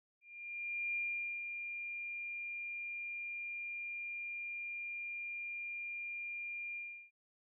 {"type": "tone with ADSR envelope", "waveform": "sine", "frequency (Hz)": 2400, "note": "D7", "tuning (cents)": 37, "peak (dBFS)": -34, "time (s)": [0.21, 7.11], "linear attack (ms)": 740, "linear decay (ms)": 470, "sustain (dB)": -6, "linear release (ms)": 350, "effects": []}